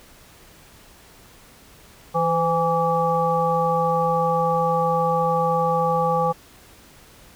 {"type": "harmonic tone with a mistuned harmonic", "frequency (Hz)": 164.81, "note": "E3", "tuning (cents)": 0, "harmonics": [1, 3, 5, 7], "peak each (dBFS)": [-26, -22, -22, -24], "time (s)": [2.14, 6.33], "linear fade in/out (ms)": 20, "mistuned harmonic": 3, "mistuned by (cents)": 46, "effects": ["pink hiss -49 dBFS RMS until 7.35 s"]}